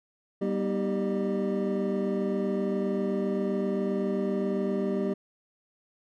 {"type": "tone cluster", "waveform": "triangle", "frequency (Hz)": [194.4, 242, 313.3, 392.2, 605], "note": ["G3", "B3", "D#4", "G4", "D#5"], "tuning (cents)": [-14, -35, 12, 1, -49], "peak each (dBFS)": [-28, -31, -36, -28, -34], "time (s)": [0.41, 5.14], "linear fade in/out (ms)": 10, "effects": []}